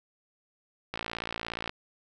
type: click train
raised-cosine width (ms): 0.3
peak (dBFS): -17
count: 44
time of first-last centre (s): 0.94-1.694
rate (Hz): 57
effects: none